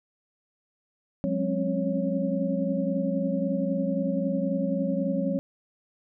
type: tone cluster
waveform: sine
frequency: 180.3 / 204.1 / 265.5 / 276.4 / 554 Hz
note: F#3 / G#3 / C4 / C#4 / C#5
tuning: -45 / -30 / +25 / -5 / -1 cents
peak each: -29 / -30 / -30 / -36 / -30 dBFS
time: 1.24-5.39 s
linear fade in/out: 0 ms
effects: none